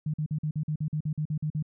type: tone bursts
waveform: sine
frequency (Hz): 152.7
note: D#3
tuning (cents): -32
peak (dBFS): -26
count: 13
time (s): 0.06-1.626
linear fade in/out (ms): 5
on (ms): 78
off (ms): 46
effects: none